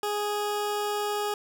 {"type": "tone", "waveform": "20% pulse", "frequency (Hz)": 414.9, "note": "G#4", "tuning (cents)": -2, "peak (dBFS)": -22, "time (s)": [0.03, 1.34], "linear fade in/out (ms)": 2, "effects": []}